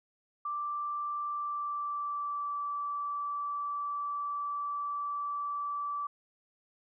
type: tone with pitch glide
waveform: sine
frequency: 1174.7 to 1159.2 Hz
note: D6 to D6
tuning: 0 to -23 cents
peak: -32 dBFS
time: 0.45-6.07 s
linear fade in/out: 5 ms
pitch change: -23 cents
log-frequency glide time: 1.28-2.55 s
effects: none